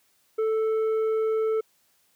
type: tone with tanh clipping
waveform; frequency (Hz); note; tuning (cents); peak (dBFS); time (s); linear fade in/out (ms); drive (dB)
sine; 440; A4; 0; -23; 0.38-1.61; 10; 6
effects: white hiss -66 dBFS RMS until 2.15 s + high-pass 80 Hz 12 dB/octave